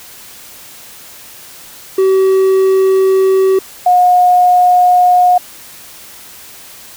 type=tone pair in turn; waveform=triangle / sine; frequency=381.8 / 720.7 Hz; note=G4 / F#5; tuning=-46 / -46 cents; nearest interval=major seventh; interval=1100 cents; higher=second; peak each=-5 dBFS; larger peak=neither; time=1.98-3.59 / 3.86-5.38 s; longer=first; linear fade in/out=5 ms; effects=white hiss -35 dBFS RMS until 6.96 s